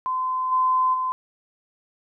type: tone with level steps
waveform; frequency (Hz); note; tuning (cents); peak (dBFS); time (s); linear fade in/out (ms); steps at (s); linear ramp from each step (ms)
sine; 1027; C6; -33; -22 / -17 / -22; 0.06-1.12; 0; 0.51 / 0.93; 20
effects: none